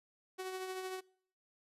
sawtooth tone with tremolo, 374.1 Hz, F#4, 19 cents sharp, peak -34 dBFS, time 0.38-1.01 s, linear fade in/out 20 ms, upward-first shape triangle, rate 13 Hz, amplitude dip 45%, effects noise-tail reverb RT60 0.6 s tail -24 dB re dry + resampled to 32000 Hz

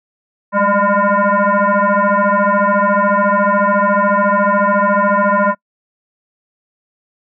sine tone with frequency modulation, 209 Hz, G#3, 11 cents sharp, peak -10 dBFS, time 0.52-5.55 s, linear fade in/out 50 ms, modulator 404 Hz, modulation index 3.2, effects noise-tail reverb RT60 0.1 s tail -25 dB re dry

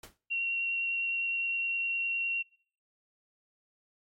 pink noise with exponential decay, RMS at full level -42 dBFS, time 0.03-0.18 s, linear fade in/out 5 ms, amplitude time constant 31 ms
sine tone with vibrato, 2742 Hz, F7, 32 cents flat, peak -28 dBFS, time 0.3-2.43 s, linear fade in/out 20 ms, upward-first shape triangle, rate 9.8 Hz, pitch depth 11 cents each way
effects noise-tail reverb RT60 0.5 s tail -24 dB re dry + MP3 64 kbps

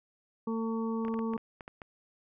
harmonic tone, 225 Hz, A3, 39 cents sharp, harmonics 1 / 2 / 4 / 5, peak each -31 / -36 / -43 / -43 dBFS, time 0.47-1.37 s, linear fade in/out 5 ms
clicks, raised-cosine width 0.5 ms, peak -28 dBFS, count 9, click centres 1.05 / 1.082 / 1.141 / 1.191 / 1.336 / 1.378 / 1.608 / 1.679 / 1.818 s
effects none

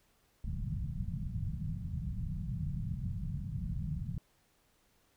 white low-pass noise, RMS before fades -37 dBFS, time 0.44-4.18 s, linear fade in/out 2 ms, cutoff 180 Hz, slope 48 dB/octave, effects pink hiss -71 dBFS RMS until 5.16 s

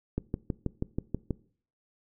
click train, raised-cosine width 3 ms, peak -16 dBFS, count 8, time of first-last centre 0.18-1.307 s, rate 6.21 Hz, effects noise-tail reverb RT60 0.5 s tail -21 dB re dry

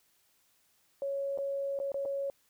sine tone with dropouts, 554.4 Hz, C#5, in tune, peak -31 dBFS, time 1.02-2.3 s, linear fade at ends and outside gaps 1 ms, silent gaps 1.376-1.386 / 1.79-1.8 / 1.919-1.943 / 2.052-2.057 s, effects white hiss -70 dBFS RMS until 2.49 s

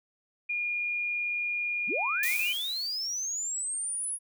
sine tone, 2426 Hz, D#7, 44 cents flat, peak -28 dBFS, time 0.49-2.53 s, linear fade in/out 10 ms
sine linear sweep, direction up, 138.9 to 10550 Hz, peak -30 dBFS, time 1.87-4.19 s, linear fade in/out 50 ms
blue noise with exponential decay, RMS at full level -31 dBFS, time 2.23-3.66 s, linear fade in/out 2 ms, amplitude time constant 310 ms
effects none

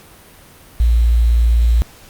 sine tone with quantisation, 58 Hz, A#1, 8 cents flat, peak -9 dBFS, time 0.8-1.82 s, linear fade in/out 0 ms, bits 6, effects pink hiss -43 dBFS RMS until 2.09 s + Opus 48 kbps

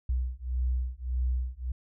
sine beating tone pair, 61.74 / 63.44 Hz, B1 / B1, 0 / +47 cents, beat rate 1.7 Hz, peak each -30 dBFS, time 0.09-1.72 s, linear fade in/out 5 ms, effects none

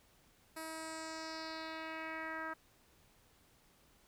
10% pulse tone with low-pass filter sweep, 320 Hz, D#4, 49 cents sharp, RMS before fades -44 dBFS, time 0.56-2.54 s, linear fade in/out 10 ms, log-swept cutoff 12000 to 1500 Hz, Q 2.7, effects pink hiss -68 dBFS RMS until 4.07 s

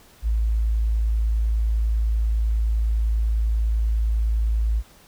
sine tone, 55 Hz, A1, in tune, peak -18 dBFS, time 0.22-4.83 s, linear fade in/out 50 ms, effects pink hiss -52 dBFS RMS until 5.07 s

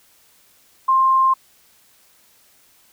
sine tone, 1056 Hz, C6, 16 cents sharp, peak -12 dBFS, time 0.88-1.34 s, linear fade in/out 10 ms, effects white hiss -55 dBFS RMS until 2.92 s

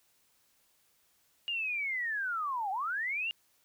sine linear two-way sweep, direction down then up, 2860 to 740 to 2860 Hz, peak -31 dBFS, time 1.48-3.31 s, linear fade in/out 0 ms, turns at 2.71 s, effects white hiss -70 dBFS RMS until 3.64 s

